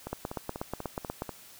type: two click trains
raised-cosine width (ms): 1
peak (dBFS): -22 / -18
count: 6 / 10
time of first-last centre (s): 0.07-1.292 / 0.13-1.221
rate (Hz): 4.09 / 8.25
effects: white hiss -52 dBFS RMS until 1.59 s